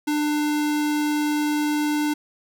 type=tone; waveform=square; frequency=298.4 Hz; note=D4; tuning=28 cents sharp; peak=-21 dBFS; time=0.07-2.14 s; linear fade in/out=10 ms; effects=none